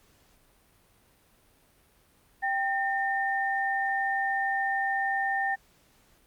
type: tone pair together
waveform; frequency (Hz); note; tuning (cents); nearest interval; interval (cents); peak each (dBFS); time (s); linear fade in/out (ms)
sine; 784 / 1816.8; G5 / A#6; 0 / -45; octave + minor third; 1455; -28; 2.42-5.56; 20
effects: pink hiss -63 dBFS RMS until 6.26 s + Opus 48 kbps